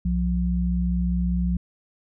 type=tone pair together; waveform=sine; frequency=62.8 / 177.63 Hz; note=B1 / F3; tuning=+30 / +30 cents; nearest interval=octave + tritone; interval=1800 cents; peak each=-23 dBFS; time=0.05-1.57 s; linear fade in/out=5 ms; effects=none